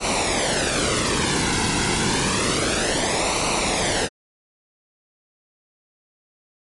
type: noise with flanger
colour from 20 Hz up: pink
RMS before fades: -21 dBFS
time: 0-4.09 s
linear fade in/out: 50 ms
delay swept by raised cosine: 0.59 to 1.69 ms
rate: 0.29 Hz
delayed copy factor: -0.65
effects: low-pass 12000 Hz 12 dB/octave + MP3 48 kbps